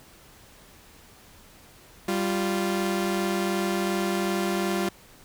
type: tone pair together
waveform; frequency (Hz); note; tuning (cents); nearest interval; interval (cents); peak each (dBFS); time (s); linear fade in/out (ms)
sawtooth; 195.65 / 348.6; G3 / F4; -3 / -3; minor seventh; 1000; -23; 2.08-4.89; 5
effects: pink hiss -52 dBFS RMS until 5.24 s